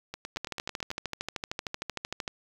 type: two click trains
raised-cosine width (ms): 0.2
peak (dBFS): -15 / -19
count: 26 / 8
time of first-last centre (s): 0.37-2.278 / 0.14-0.914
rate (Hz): 13.1 / 9.04
effects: 7-bit